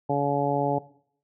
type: harmonic tone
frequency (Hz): 141.9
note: C#3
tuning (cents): +41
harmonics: 1 / 2 / 3 / 4 / 5 / 6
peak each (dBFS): -29 / -29 / -29 / -29 / -29 / -29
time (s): 0.09-0.79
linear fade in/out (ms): 10
effects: noise-tail reverb RT60 0.6 s tail -18 dB re dry